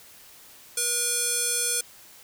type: tone with band-pass filter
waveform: square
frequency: 480 Hz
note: B4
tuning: 49 cents flat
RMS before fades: -26 dBFS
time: 0.77-1.81 s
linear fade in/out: 5 ms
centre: 8800 Hz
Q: 1.9
effects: white hiss -50 dBFS RMS until 2.23 s